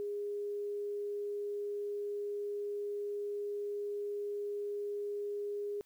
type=tone; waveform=sine; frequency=410 Hz; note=G#4; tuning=22 cents flat; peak=-35 dBFS; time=0-5.81 s; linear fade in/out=0 ms; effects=white hiss -71 dBFS RMS until 5.85 s

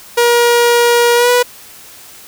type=tone with pitch glide; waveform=sawtooth; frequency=476.2 to 490.2 Hz; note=A#4 to B4; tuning=+37 to -13 cents; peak=-4 dBFS; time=0.17-1.43 s; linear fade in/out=10 ms; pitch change=+50 cents; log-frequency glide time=1.15-1.3 s; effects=white hiss -37 dBFS RMS until 2.27 s

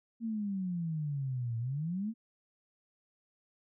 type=exponential two-way sweep; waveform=sine; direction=down then up; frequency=233.1 to 113.2 to 233.1 Hz; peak=-32 dBFS; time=0.2-2.14 s; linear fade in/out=50 ms; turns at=1.58 s; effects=none

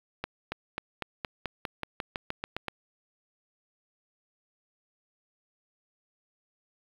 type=accelerating click train; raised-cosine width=0.3 ms; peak=-15 dBFS; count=14; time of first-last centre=0.24-2.683 s; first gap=280 ms; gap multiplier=0.93; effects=low-pass 4000 Hz 12 dB/octave + 7-bit

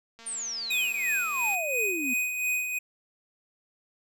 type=click train; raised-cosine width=0.2 ms; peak=-32 dBFS; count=312; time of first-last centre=0.19-1.548 s; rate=229 Hz
type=exponential sweep; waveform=sine; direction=down; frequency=9230 to 238 Hz; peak=-31 dBFS; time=0.26-2.14 s; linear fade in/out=10 ms
type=tone with tremolo; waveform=square; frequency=2496 Hz; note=D#7; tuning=5 cents sharp; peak=-25 dBFS; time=0.7-2.79 s; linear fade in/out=10 ms; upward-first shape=sine; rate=2.9 Hz; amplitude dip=50%
effects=none

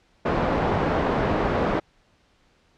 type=low-pass noise; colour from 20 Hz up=white; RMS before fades=-23 dBFS; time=0.25-1.8 s; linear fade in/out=10 ms; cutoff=760 Hz; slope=12 dB/octave; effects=pink hiss -62 dBFS RMS until 2.77 s + low-pass 5000 Hz 12 dB/octave

